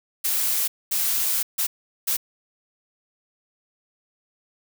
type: noise bursts at uneven times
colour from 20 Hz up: blue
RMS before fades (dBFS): -23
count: 4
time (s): 0.24-0.68 / 0.91-1.43 / 1.58-1.67 / 2.07-2.17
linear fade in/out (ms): 10
effects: none